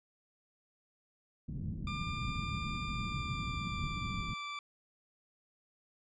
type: low-pass noise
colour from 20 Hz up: white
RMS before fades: -39 dBFS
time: 1.48-4.34 s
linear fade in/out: 5 ms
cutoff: 190 Hz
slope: 24 dB/octave
type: tone with pitch glide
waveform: 20% pulse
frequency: 1195 to 1167 Hz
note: D6 to D6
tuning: +30 to -11 cents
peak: -34 dBFS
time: 1.87-4.59 s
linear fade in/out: 2 ms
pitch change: -41 cents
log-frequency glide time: 2.89-4.45 s
effects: resampled to 16000 Hz